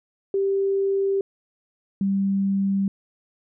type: tone pair in turn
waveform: sine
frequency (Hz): 392.1 / 196.05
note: G4 / G3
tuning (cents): 0 / 0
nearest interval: octave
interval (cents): 1200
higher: first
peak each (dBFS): -19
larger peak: neither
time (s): 0.34-1.21 / 2.01-2.88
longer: neither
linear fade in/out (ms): 2
effects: none